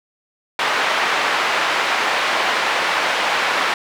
pink band-pass noise, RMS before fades -19 dBFS, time 0.59-3.74 s, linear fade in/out 2 ms, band 800 to 2800 Hz, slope 12 dB/octave, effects none

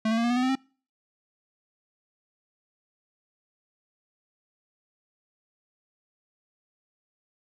square tone with pitch steps, 219.6 / 225.6 / 231.9 / 238.2 / 244.8 / 251.5 / 258.4 / 265.6 Hz, A3 / A3 / A#3 / A#3 / B3 / B3 / C4 / C4, -3 / +44 / -9 / +38 / -15 / +32 / -21 / +26 cents, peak -23 dBFS, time 0.05-0.554 s, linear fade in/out 5 ms, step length 63 ms, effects noise-tail reverb RT60 0.4 s tail -25 dB re dry + low-pass 5000 Hz 12 dB/octave

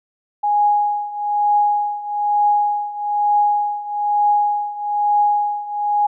sine tone with tremolo, 828 Hz, G#5, 5 cents flat, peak -11 dBFS, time 0.43-6.07 s, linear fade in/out 10 ms, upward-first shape triangle, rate 1.1 Hz, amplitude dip 85%, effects none

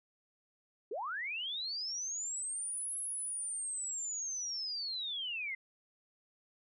sine linear two-way sweep, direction up then down, 361.8 to 10860 to 2022 Hz, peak -36 dBFS, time 0.91-5.55 s, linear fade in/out 5 ms, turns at 2.97 s, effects none

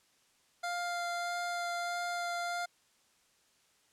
25% pulse tone with vibrato, 698.5 Hz, F5, in tune, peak -30 dBFS, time 0.63-2.66 s, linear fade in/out 10 ms, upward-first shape sine, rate 1.6 Hz, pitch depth 8 cents each way, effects white hiss -69 dBFS RMS until 3.92 s + low-pass 9000 Hz 12 dB/octave

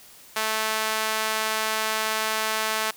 sawtooth tone with high-pass filter, 218.5 Hz, A3, 12 cents flat, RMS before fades -26 dBFS, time 0.36-2.91 s, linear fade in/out 5 ms, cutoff 960 Hz, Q 0.76, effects white hiss -49 dBFS RMS until 2.96 s

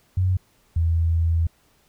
sine tone pair in turn, 92.5 / 82.69 Hz, F#2 / E2, 0 / +6 cents, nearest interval major second, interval 194 cents, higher first, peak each -17 dBFS, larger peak neither, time 0.17-0.37 / 0.76-1.47 s, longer second, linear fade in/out 5 ms, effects pink hiss -61 dBFS RMS until 1.88 s

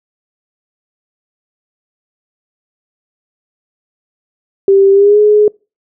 sine tone with pitch glide, 392 to 420.1 Hz, G4 to G#4, 0 to +20 cents, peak -4 dBFS, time 4.68-5.48 s, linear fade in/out 2 ms, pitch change +120 cents, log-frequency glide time 4.92-5.19 s, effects noise-tail reverb RT60 0.3 s tail -26 dB re dry

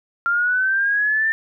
sine linear sweep, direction up, 1380 to 1797 Hz, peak -16 dBFS, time 0.26-1.32 s, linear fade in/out 0 ms, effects none

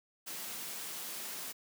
white high-pass noise, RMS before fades -42 dBFS, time 0.26-1.53 s, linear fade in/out 20 ms, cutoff 140 Hz, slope 96 dB/octave, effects none

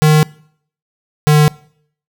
square tone pair in turn, 153.5 / 150.51 Hz, D#3 / D3, -23 / +43 cents, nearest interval unison, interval 34 cents, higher first, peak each -7 dBFS, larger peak neither, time 0.02-0.23 / 1.27-1.48 s, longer neither, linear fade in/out 0 ms, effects noise-tail reverb RT60 0.6 s tail -23 dB re dry

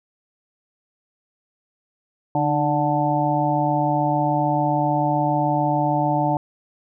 harmonic tone with a mistuned harmonic, 146.83 Hz, D3, in tune, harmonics 1 / 2 / 4 / 5 / 6, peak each -24 / -24 / -26 / -23 / -23 dBFS, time 2.35-6.37 s, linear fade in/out 2 ms, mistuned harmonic 2, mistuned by +52 cents, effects none

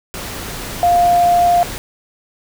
sine tone in noise, 701 Hz, F5, 6 cents sharp, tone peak -9 dBFS, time 0.83-1.63 s, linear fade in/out 0 ms, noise pink, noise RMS -27 dBFS, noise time 0.14-1.78 s, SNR +15 dB, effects none

